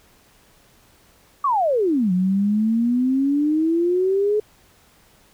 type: exponential two-way sweep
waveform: sine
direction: down then up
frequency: 1185 to 178.8 to 428.7 Hz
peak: -16 dBFS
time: 1.44-4.4 s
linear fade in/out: 5 ms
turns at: 2.12 s
effects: pink hiss -55 dBFS RMS until 5.33 s